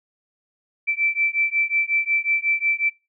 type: beating tone pair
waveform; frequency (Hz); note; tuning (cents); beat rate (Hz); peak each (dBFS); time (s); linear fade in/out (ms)
sine; 2328 / 2333.5; D7 / D7; -16 / -12; 5.5; -22 / -22; 0.87-2.9; 20
effects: noise-tail reverb RT60 0.3 s tail -26 dB re dry